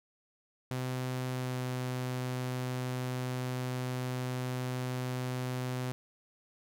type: tone with pitch glide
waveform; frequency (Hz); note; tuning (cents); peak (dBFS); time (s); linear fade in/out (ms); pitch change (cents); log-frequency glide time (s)
sawtooth; 127.8 to 126.77; C3 to B2; -40 to +46; -29; 0.71-5.92; 0; -14; 1.3-1.6
effects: none